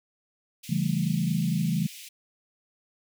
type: high-pass noise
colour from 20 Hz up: pink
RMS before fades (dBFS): -44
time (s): 0.63-2.09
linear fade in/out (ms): 10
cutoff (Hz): 2200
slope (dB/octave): 48
type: chord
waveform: sine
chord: A dominant seventh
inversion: first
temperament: equal with one note detuned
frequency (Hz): 138.59 / 167.02 / 196 / 220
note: C#3 / E3 / G3 / A3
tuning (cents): 0 / +23 / 0 / 0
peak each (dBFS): -30 / -26 / -30 / -31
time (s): 0.69-1.87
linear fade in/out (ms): 10
effects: none